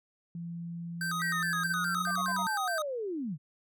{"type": "tone with pitch glide", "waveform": "sine", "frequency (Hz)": [169.8, 188.4], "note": ["F3", "F#3"], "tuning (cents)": [-48, 32], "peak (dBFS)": -36, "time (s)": [0.35, 2.47], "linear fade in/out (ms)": 2, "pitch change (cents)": 180, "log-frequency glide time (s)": [1.63, 2.34]}
{"type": "tone with vibrato", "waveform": "square", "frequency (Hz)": 1396.9, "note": "F6", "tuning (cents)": 0, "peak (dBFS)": -32, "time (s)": [1.01, 2.82], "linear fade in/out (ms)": 2, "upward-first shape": "square", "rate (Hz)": 4.8, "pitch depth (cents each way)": 190}
{"type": "linear sweep", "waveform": "sine", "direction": "down", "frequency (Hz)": [1975.5, 130.81], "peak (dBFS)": -32, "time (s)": [1.19, 3.38], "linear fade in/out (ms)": 50}
{"type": "tone bursts", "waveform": "triangle", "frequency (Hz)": 695, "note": "F5", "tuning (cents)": -9, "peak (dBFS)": -36, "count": 4, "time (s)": [2.07, 2.425], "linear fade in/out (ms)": 2, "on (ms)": 40, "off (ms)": 65}
{"effects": []}